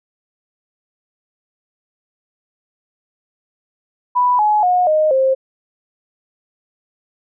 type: tone with pitch steps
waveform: sine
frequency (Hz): 987.8 / 845.2 / 723.1 / 618.7 / 529.3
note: B5 / G#5 / F#5 / D#5 / C5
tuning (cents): 0 / +30 / -40 / -10 / +20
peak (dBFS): -11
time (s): 4.15-5.35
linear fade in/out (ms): 20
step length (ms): 240
effects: none